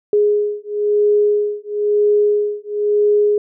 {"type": "beating tone pair", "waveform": "sine", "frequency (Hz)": [415.3, 416.3], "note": ["G#4", "G#4"], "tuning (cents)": [0, 4], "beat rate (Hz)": 1, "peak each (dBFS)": -16, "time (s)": [0.13, 3.38], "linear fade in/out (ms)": 2, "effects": []}